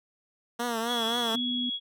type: tone with vibrato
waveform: 10% pulse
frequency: 233.1 Hz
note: A#3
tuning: in tune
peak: -20 dBFS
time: 0.59-1.36 s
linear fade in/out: 10 ms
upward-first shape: triangle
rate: 3.8 Hz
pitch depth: 89 cents each way
type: tone with pitch glide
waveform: sine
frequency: 3358 to 3335 Hz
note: G#7 to G#7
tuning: +18 to +7 cents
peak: -29 dBFS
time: 0.86-1.8 s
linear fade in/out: 50 ms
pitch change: -11 cents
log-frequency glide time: 1.28-1.6 s
type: tone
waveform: sine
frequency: 246.5 Hz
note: B3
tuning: 3 cents flat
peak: -30 dBFS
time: 1.34-1.7 s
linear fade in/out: 10 ms
effects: none